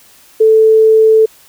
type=tone; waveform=sine; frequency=440 Hz; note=A4; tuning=in tune; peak=-4 dBFS; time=0.4-1.26 s; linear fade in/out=10 ms; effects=white hiss -44 dBFS RMS until 1.48 s